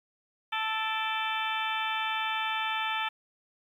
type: harmonic tone with a mistuned harmonic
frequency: 440 Hz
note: A4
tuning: in tune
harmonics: 2 / 3 / 4 / 5 / 6 / 7 / 8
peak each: -33 / -35 / -36 / -37 / -38 / -38 / -39 dBFS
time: 0.52-3.09 s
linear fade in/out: 10 ms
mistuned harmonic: 5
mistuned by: +100 cents
effects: 10-bit